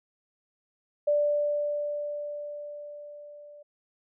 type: tone with level ramp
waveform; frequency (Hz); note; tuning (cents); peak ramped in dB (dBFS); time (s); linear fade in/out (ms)
sine; 587.3; D5; 0; -20 to -46; 1.07-3.63; 10
effects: none